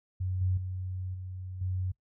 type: tone with level steps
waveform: sine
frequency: 92.5 Hz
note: F#2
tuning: in tune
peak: -29 / -25 / -33 / -37 / -29 dBFS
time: 0.2-1.92 s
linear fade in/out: 10 ms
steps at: 0.41 / 0.57 / 1.14 / 1.61 s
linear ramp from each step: 5 ms
effects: noise-tail reverb RT60 0.1 s tail -21 dB re dry